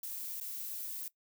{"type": "noise with dropouts", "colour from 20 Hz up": "violet", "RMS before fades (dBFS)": -41, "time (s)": [0.03, 1.08], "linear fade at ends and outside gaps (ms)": 2, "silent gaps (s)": [0.401, 0.41], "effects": ["noise-tail reverb RT60 0.1 s tail -19 dB re dry"]}